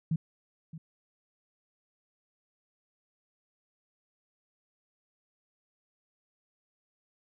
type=tone with echo; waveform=sine; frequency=160.9 Hz; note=E3; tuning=42 cents flat; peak=-25 dBFS; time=0.11-0.16 s; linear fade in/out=5 ms; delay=620 ms; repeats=1; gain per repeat=-15 dB; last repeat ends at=0.78 s; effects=none